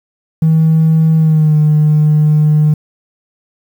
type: tone with pitch glide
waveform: triangle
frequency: 159.8 to 152.06 Hz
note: D#3 to D#3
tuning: +47 to -39 cents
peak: -3 dBFS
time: 0.42-2.74 s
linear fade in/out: 5 ms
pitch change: -86 cents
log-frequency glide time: 1.17-1.56 s
effects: tanh soft clip ceiling -3 dBFS + 7-bit